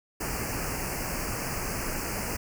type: band-stop noise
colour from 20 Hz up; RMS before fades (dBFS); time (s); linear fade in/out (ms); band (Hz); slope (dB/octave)
pink; -32; 0.2-2.37; 10; 2800 to 4600; 96
effects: none